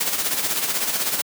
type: noise with tremolo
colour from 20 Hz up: white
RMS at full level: -21 dBFS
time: 0-1.22 s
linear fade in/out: 10 ms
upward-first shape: sine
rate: 16 Hz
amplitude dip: 55%
effects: high-pass 150 Hz 12 dB/octave